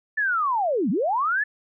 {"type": "linear two-way sweep", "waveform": "sine", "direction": "down then up", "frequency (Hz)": [1774, 168.3, 1774], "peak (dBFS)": -20, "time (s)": [0.17, 1.44], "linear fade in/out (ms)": 10, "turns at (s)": 0.9, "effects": []}